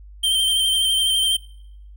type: tone with vibrato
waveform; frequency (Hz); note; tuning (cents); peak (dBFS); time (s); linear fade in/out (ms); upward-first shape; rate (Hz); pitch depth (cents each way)
square; 3136; G7; 0; -17; 0.23-1.37; 10; triangle; 12; 31
effects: noise-tail reverb RT60 0.8 s tail -24 dB re dry + added 50 Hz sine -39 dBFS peak until 1.96 s